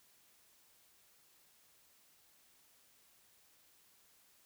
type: silence
effects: white hiss -68 dBFS RMS until 4.45 s